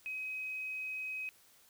sine tone with quantisation, 2531 Hz, D#7, 29 cents sharp, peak -37 dBFS, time 0.06-1.29 s, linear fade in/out 0 ms, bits 11, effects white hiss -64 dBFS RMS until 1.69 s

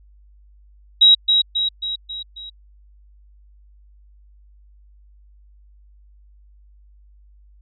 sine tone with echo, 3837 Hz, A#7, 49 cents sharp, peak -7 dBFS, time 1.01-1.15 s, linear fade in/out 10 ms, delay 270 ms, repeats 5, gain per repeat -5 dB, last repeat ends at 2.5 s, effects added 50 Hz sine -47 dBFS peak until 7.61 s

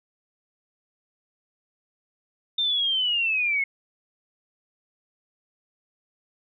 sine linear sweep, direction down, 3632 to 2158 Hz, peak -21 dBFS, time 2.58-3.64 s, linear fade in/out 5 ms, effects none

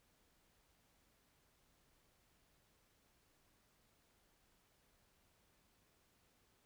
silence, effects pink hiss -75 dBFS RMS until 6.65 s

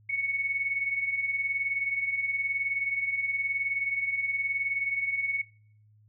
sine beating tone pair, 2200 / 2219 Hz, C#7 / C#7, -14 / +1 cents, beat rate 19 Hz, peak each -34 / -28 dBFS, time 0.09-5.42 s, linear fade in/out 10 ms, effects noise-tail reverb RT60 0.6 s tail -24 dB re dry + added 106 Hz sine -57 dBFS peak until 6.08 s

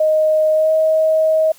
sine tone with pitch glide, 622.3 to 632.4 Hz, D#5 to D#5, 0 to +28 cents, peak -11 dBFS, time 0-1.52 s, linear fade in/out 5 ms, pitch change +28 cents, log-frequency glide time 0.53-0.72 s, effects white hiss -47 dBFS RMS until 1.58 s

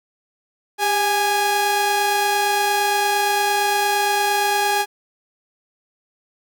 sawtooth tone pair together, 400 / 828.7 Hz, G4 / G#5, +35 / -4 cents, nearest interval octave + minor second, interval 1261 cents, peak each -20 / -14 dBFS, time 0.78-4.86 s, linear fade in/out 50 ms, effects none

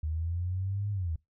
sine linear two-way sweep, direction up then down, 76 to 103.83 to 76 Hz, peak -29 dBFS, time 0.03-1.16 s, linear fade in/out 5 ms, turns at 0.91 s, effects noise-tail reverb RT60 0.2 s tail -24 dB re dry

